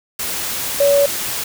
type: tone in noise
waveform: sine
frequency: 566 Hz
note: C#5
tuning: 36 cents sharp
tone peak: -10 dBFS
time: 0.8-1.06 s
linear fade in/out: 5 ms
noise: white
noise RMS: -23 dBFS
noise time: 0.19-1.44 s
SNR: +10 dB
effects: none